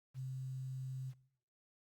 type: tone with quantisation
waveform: sine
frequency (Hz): 130.81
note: C3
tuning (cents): 0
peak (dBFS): -40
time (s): 0.14-1.14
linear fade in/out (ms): 50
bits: 11
effects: noise-tail reverb RT60 0.7 s tail -21 dB re dry + Opus 48 kbps